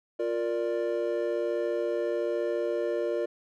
triangle chord, Bb major, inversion second, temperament equal with one note detuned, 351.9 / 466.2 / 587.3 Hz, F4 / Bb4 / D5, +13 / 0 / 0 cents, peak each -29 dBFS, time 0.19-3.26 s, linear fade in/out 10 ms, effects none

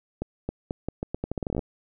accelerating click train, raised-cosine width 2 ms, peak -15 dBFS, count 17, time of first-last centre 0.22-1.592 s, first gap 270 ms, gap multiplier 0.81, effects none

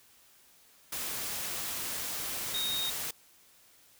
sine tone in noise, 3729 Hz, A#7, in tune, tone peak -31 dBFS, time 2.54-2.9 s, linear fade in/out 5 ms, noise white, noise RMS -36 dBFS, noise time 0.92-3.11 s, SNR +2 dB, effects white hiss -61 dBFS RMS until 3.99 s

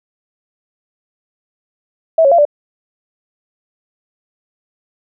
sine tone with pitch steps, 650 / 553 / 684 / 587 Hz, E5 / C#5 / F5 / D5, -24 / -4 / -36 / -1 cents, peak -6 dBFS, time 2.18-2.452 s, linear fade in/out 5 ms, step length 68 ms, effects none

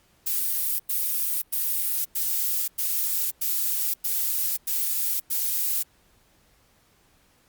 violet noise bursts, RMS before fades -25 dBFS, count 9, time 0.26-5.83 s, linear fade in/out 10 ms, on 530 ms, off 100 ms, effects pink hiss -62 dBFS RMS until 7.48 s + Opus 48 kbps

